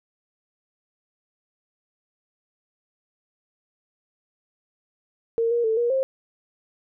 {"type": "tone with pitch steps", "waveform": "sine", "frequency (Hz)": [459.4, 473.2, 443.5, 475.8, 531], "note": ["A#4", "A#4", "A4", "A#4", "C5"], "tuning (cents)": [-25, 26, 14, 35, 25], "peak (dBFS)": -19, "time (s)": [5.38, 6.03], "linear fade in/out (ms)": 0, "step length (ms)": 130, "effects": []}